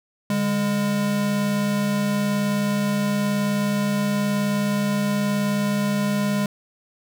square tone pair together, 144.8 / 203.8 Hz, D3 / G#3, -24 / -32 cents, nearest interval tritone, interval 592 cents, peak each -30 / -21 dBFS, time 0.3-6.46 s, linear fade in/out 2 ms, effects none

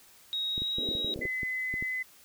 sine tone with pitch glide, 3784 to 3824 Hz, A#7 to A#7, +25 to +43 cents, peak -29 dBFS, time 0.33-1.14 s, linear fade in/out 0 ms, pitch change +18 cents, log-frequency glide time 0.47-0.73 s
clicks, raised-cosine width 3 ms, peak -26 dBFS, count 12, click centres 0.579 / 0.62 / 0.784 / 0.889 / 0.952 / 1.046 / 1.161 / 1.191 / 1.254 / 1.432 / 1.74 / 1.825 s
white band-pass noise, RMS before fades -41 dBFS, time 0.78-1.27 s, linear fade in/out 5 ms, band 220 to 540 Hz, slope 48 dB/octave
sine tone, 2026 Hz, B6, 44 cents sharp, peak -30 dBFS, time 1.21-2.03 s, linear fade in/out 10 ms
effects white hiss -57 dBFS RMS until 2.24 s

